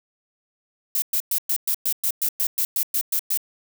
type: noise bursts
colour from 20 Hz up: violet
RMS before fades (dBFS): -22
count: 14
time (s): 0.95-3.374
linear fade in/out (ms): 2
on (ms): 71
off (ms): 110
effects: none